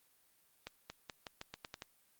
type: accelerating click train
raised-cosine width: 0.2 ms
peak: -26 dBFS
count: 9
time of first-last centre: 0.67-1.821 s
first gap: 230 ms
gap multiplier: 0.86
effects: white hiss -71 dBFS RMS until 2.19 s + Opus 32 kbps